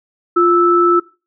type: tone pair together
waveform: sine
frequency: 349.2 / 1314.6 Hz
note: F4 / E6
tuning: 0 / -5 cents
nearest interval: octave + major seventh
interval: 2295 cents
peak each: -11 dBFS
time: 0.36-1 s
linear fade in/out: 10 ms
effects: noise-tail reverb RT60 0.3 s tail -20 dB re dry